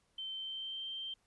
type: tone with pitch glide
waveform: sine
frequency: 3100 to 3140 Hz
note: G7 to G7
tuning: -20 to +2 cents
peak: -39 dBFS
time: 0.18-1.14 s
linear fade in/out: 5 ms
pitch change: +22 cents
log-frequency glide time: 0.33-0.85 s
effects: pink hiss -75 dBFS RMS until 1.26 s + resampled to 24000 Hz